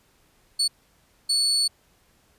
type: tone bursts at uneven times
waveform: 35% pulse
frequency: 4435 Hz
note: C#8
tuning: in tune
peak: -18 dBFS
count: 2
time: 0.59-0.68 / 1.29-1.68 s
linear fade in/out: 10 ms
effects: pink hiss -62 dBFS RMS until 2.38 s + resampled to 32000 Hz